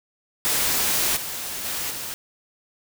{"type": "noise with level steps", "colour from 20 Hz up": "white", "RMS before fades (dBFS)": [-22, -31, -28, -32], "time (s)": [0.45, 2.14], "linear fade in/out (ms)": 0, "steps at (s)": [1.16, 1.64, 1.9], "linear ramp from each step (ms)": 10, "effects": []}